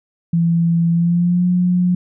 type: tone with pitch glide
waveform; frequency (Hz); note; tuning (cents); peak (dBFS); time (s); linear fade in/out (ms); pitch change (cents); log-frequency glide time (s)
sine; 168.2 to 179.23; E3 to F3; +35 to +45; -12; 0.33-1.95; 5; +110; 0.92-1.46
effects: none